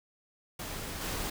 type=noise with level steps; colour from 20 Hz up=pink; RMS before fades=-39 / -35 dBFS; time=0.59-1.3 s; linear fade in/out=5 ms; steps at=1.01 s; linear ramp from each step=5 ms; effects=none